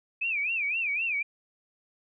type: tone with vibrato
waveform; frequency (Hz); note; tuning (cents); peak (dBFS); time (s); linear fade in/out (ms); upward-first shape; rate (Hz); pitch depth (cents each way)
sine; 2489; D#7; 0; -26; 0.21-1.23; 10; sine; 3.9; 180
effects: none